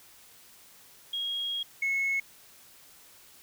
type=tone pair in turn; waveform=sine; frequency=3279 / 2188 Hz; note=G#7 / C#7; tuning=-23 / -23 cents; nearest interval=perfect fifth; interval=700 cents; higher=first; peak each=-29 / -24 dBFS; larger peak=second; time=1.13-1.63 / 1.82-2.2 s; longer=first; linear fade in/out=5 ms; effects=tanh soft clip ceiling -23 dBFS + white hiss -55 dBFS RMS until 3.42 s